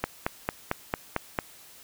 click train, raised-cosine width 0.5 ms, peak -10 dBFS, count 7, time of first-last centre 0.04-1.388 s, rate 4.45 Hz, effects white hiss -51 dBFS RMS until 1.83 s

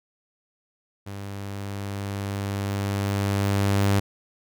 sawtooth tone with level ramp, 99.7 Hz, G2, 30 cents sharp, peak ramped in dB -30 to -14 dBFS, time 1.06-4 s, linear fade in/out 10 ms, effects none

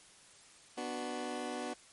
20% pulse chord, B minor, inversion none, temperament just, 246.9 / 296.3 / 370.4 Hz, B3 / D4 / F#4, 0 / +15 / +2 cents, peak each -36 / -38 / -38 dBFS, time 0.77-1.74 s, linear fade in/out 10 ms, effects white hiss -59 dBFS RMS until 1.92 s + MP3 48 kbps

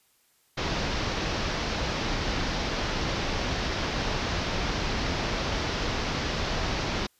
pink low-pass noise, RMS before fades -29 dBFS, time 0.57-7.07 s, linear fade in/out 10 ms, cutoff 5800 Hz, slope 48 dB/octave, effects white hiss -66 dBFS RMS until 7.19 s + resampled to 32000 Hz

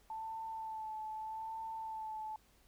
sine tone with vibrato, 880 Hz, A5, in tune, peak -40 dBFS, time 0.1-2.36 s, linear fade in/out 2 ms, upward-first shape sine, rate 0.81 Hz, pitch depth 25 cents each way, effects added 50 Hz sine -70 dBFS peak until 2.67 s + pink hiss -69 dBFS RMS until 2.67 s

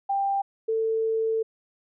sine tone pair in turn, 791 / 445.9 Hz, G5 / A4, +15 / +23 cents, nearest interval minor seventh, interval 992 cents, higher first, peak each -22 dBFS, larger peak neither, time 0.09-0.42 / 0.68-1.43 s, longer second, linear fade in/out 10 ms, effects none

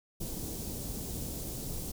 pink band-stop noise, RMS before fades -38 dBFS, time 0.2-1.92 s, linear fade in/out 10 ms, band 430 to 6400 Hz, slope 12 dB/octave, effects none

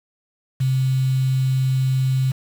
sine tone with quantisation, 131.3 Hz, C3, 6 cents sharp, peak -16 dBFS, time 0.6-2.32 s, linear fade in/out 10 ms, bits 6, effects none

